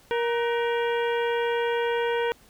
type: harmonic tone with a mistuned harmonic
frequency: 470.1 Hz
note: A#4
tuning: 15 cents sharp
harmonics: 1 / 2 / 3 / 4 / 5 / 6 / 7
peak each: -24 / -30 / -34 / -36 / -38 / -40 / -41 dBFS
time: 0.11-2.32 s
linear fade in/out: 0 ms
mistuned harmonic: 3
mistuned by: +120 cents
effects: pink hiss -56 dBFS RMS until 2.49 s